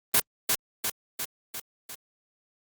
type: noise with echo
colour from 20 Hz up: white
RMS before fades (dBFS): -20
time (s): 0.14-0.2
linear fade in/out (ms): 5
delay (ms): 350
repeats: 5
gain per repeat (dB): -4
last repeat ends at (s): 1.95
effects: Opus 32 kbps